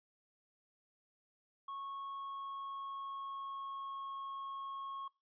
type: tone with pitch glide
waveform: triangle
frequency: 1100 to 1092.4 Hz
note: C#6 to C#6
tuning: -14 to -26 cents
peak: -40 dBFS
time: 1.68-5.08 s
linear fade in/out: 5 ms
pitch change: -12 cents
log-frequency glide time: 2.09-4.17 s
effects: noise-tail reverb RT60 0.3 s tail -24 dB re dry + resampled to 11025 Hz

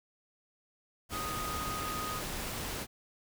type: tone in noise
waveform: sine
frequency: 1244.5 Hz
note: D#6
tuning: in tune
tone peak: -37 dBFS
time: 1.11-2.22 s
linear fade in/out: 50 ms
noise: pink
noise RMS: -38 dBFS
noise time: 1.09-2.87 s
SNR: -2 dB
effects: none

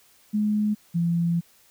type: tone pair in turn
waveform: sine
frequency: 210.7 / 169.98 Hz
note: G#3 / F3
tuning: +25 / -47 cents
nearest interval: major third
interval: 372 cents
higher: first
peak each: -20 dBFS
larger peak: neither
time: 0.33-0.75 / 0.94-1.41 s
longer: second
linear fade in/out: 20 ms
effects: white hiss -58 dBFS RMS until 1.7 s

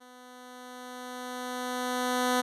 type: tone with level ramp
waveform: 10% pulse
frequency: 250 Hz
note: B3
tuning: 21 cents sharp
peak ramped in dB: -42 to -15 dBFS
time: 0-2.42 s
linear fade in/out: 20 ms
effects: resampled to 32000 Hz

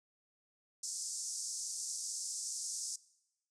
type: band-pass noise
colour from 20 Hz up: pink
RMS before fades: -41 dBFS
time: 0.83-2.96 s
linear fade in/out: 5 ms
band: 5300 to 9100 Hz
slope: 48 dB/octave
effects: noise-tail reverb RT60 0.9 s tail -21 dB re dry

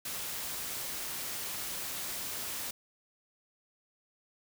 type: noise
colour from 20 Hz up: white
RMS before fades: -38 dBFS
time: 0.05-2.71 s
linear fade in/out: 5 ms
effects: none

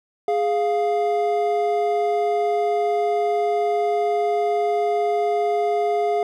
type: tone pair together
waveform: triangle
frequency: 415.3 / 699.6 Hz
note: G#4 / F5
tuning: 0 / +3 cents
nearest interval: major sixth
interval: 903 cents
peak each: -19 dBFS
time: 0.28-6.23 s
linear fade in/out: 2 ms
effects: none

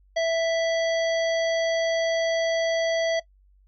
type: harmonic tone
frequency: 659.3 Hz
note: E5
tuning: in tune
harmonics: 1 / 3 / 5 / 7 / 9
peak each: -21 / -31 / -35 / -38 / -40 dBFS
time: 0.16-3.2 s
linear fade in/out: 10 ms
effects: noise-tail reverb RT60 0.1 s tail -20 dB re dry + added 48 Hz sine -55 dBFS peak until 3.67 s

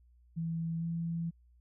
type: tone with pitch glide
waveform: sine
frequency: 164.81 to 167.11 Hz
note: E3 to E3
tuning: 0 to +24 cents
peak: -32 dBFS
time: 0.36-1.31 s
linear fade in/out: 20 ms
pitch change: +24 cents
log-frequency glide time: 0.79-0.84 s
effects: added 60 Hz sine -60 dBFS peak until 1.6 s

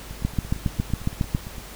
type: two click trains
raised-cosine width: 5 ms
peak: -24 / -9 dBFS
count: 14 / 9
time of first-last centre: 0.11-1.582 / 0.25-1.349 s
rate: 8.83 / 7.28 Hz
effects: added 50 Hz sine -41 dBFS peak until 1.75 s + pink hiss -41 dBFS RMS until 1.75 s

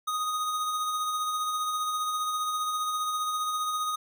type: tone with tremolo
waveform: square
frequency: 1244.5 Hz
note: D#6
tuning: in tune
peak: -27 dBFS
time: 0.07-3.96 s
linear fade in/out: 10 ms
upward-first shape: sine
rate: 15 Hz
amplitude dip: 30%
effects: none

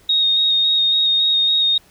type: tone with vibrato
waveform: sine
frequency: 3729 Hz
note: A#7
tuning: in tune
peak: -13 dBFS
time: 0.09-1.78 s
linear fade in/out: 5 ms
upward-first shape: square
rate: 3.6 Hz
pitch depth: 13 cents each way
effects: pink hiss -52 dBFS RMS until 1.9 s

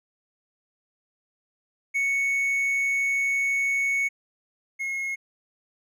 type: tone pair in turn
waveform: triangle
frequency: 2217 / 2165 Hz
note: C#7 / C#7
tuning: 0 / -41 cents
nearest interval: unison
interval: 41 cents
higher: first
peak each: -20 / -25 dBFS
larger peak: first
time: 1.94-4.09 / 4.79-5.16 s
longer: first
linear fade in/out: 20 ms
effects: none

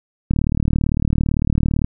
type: click train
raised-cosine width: 5 ms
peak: -5 dBFS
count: 59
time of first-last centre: 0.31-1.844 s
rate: 37.8 Hz
effects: none

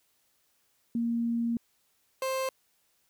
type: tone pair in turn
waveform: sine / 30% pulse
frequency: 233.5 / 526.5 Hz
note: A#3 / C5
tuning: +3 / +11 cents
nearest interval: octave + major second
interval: 1408 cents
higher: second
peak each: -26 dBFS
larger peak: neither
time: 0.95-1.57 / 2.22-2.49 s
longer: first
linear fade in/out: 2 ms
effects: white hiss -71 dBFS RMS until 3.09 s

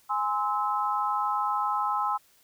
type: chord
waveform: sine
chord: Ab augmented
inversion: none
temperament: just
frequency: 830.6 / 1038.3 / 1297.8 Hz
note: Ab5 / C6 / E6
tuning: 0 / -14 / -27 cents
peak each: -29 dBFS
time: 0.09-2.18 s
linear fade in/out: 20 ms
effects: white hiss -62 dBFS RMS until 2.43 s

